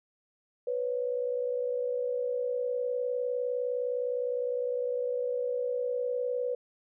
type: tone pair together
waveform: sine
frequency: 494.3 / 554 Hz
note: B4 / C#5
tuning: +1 / -1 cents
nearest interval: major second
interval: 198 cents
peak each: -29 / -35 dBFS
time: 0.67-6.55 s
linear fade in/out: 5 ms
effects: none